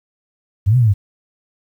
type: linear two-way sweep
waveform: sine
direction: up then down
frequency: 89.9 to 130 to 94 Hz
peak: -9 dBFS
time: 0.66-0.94 s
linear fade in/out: 20 ms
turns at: 0.77 s
effects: 8-bit